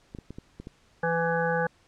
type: clicks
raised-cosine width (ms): 3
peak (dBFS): -26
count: 6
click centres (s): 0.149 / 0.187 / 0.306 / 0.385 / 0.6 / 0.671
type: harmonic tone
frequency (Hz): 166.9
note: E3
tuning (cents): +22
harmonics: 1 / 3 / 5 / 7 / 9 / 10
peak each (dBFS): -31 / -27 / -30 / -38 / -32 / -33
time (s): 1.03-1.67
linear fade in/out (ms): 5
effects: pink hiss -62 dBFS RMS until 1.87 s + low-pass 7000 Hz 12 dB/octave